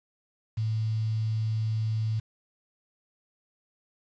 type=tone with quantisation; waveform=sine; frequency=110 Hz; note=A2; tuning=in tune; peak=-25 dBFS; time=0.57-2.2 s; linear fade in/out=10 ms; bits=8; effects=resampled to 16000 Hz